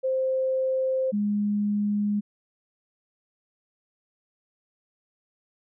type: tone pair in turn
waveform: sine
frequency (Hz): 523.3 / 206.5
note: C5 / G#3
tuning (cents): 0 / -10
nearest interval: octave + major third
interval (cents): 1610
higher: first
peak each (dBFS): -22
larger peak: neither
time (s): 0.03-1.12 / 1.12-2.21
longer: neither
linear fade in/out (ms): 20
effects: none